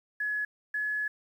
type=tone pair in turn; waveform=sine; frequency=1694 / 1700.4 Hz; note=G#6 / G#6; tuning=+34 / +40 cents; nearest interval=unison; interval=6 cents; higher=second; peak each=-28 dBFS; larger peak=neither; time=0.2-0.45 / 0.74-1.08 s; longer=second; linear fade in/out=5 ms; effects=10-bit